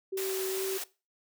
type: tone with vibrato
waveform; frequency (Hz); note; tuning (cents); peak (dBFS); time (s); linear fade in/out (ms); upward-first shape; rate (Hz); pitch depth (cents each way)
sine; 382; G4; -45; -31; 0.12-0.78; 10; sine; 2.3; 11
type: high-pass noise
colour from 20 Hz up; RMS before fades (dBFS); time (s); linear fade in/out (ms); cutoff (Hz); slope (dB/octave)
white; -37; 0.17-0.84; 5; 380; 48
effects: noise-tail reverb RT60 0.3 s tail -20 dB re dry